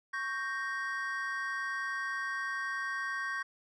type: chord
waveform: triangle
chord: G diminished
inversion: second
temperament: equal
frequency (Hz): 1108.7 / 1568 / 1864.7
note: Db6 / G6 / Bb6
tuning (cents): 0 / 0 / 0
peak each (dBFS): -37 / -35 / -36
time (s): 0.13-3.43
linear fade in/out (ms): 10
effects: resampled to 22050 Hz